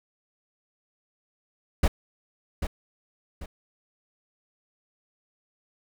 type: noise with echo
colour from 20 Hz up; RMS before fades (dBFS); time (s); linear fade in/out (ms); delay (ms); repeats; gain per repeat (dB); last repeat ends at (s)
brown; -19; 1.83-1.88; 5; 790; 2; -9; 3.46
effects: none